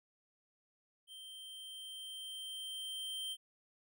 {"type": "tone with level ramp", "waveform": "square", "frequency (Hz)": 3136, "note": "G7", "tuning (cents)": 0, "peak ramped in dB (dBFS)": [-50, -39], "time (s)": [1.07, 3.37], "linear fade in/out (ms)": 50, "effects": []}